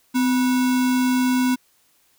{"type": "tone with sample-and-hold", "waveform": "sine", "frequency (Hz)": 254.6, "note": "C4", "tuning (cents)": -47, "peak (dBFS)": -16, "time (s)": [0.14, 1.56], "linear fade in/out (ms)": 20, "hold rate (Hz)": 1225, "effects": ["white hiss -61 dBFS RMS until 2.18 s"]}